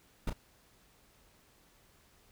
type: noise with echo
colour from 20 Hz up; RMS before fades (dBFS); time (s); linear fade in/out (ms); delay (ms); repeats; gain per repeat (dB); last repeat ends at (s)
brown; -31; 0.27-0.3; 5; 32; 1; -7; 0.332
effects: pink hiss -65 dBFS RMS until 2.31 s